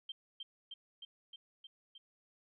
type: tone with echo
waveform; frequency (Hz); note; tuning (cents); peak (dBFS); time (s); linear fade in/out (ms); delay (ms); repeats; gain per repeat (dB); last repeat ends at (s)
sine; 3148; G7; +7; -40; 0.09-0.12; 5; 310; 6; -2; 1.98
effects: none